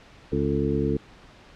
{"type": "harmonic tone with a mistuned harmonic", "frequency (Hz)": 69.7, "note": "C#2", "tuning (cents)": 10, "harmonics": [1, 2, 3, 4, 5, 6], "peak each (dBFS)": [-31, -28, -29, -28, -29, -28], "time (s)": [0.32, 0.97], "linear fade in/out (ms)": 5, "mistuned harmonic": 6, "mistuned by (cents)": 99, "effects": ["pink hiss -50 dBFS RMS until 1.55 s", "low-pass 4000 Hz 12 dB/octave"]}